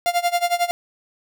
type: tone with tremolo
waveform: 45% pulse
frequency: 698.5 Hz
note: F5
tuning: in tune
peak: -15 dBFS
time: 0.06-0.71 s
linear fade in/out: 0 ms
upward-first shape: sine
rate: 11 Hz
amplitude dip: 90%
effects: none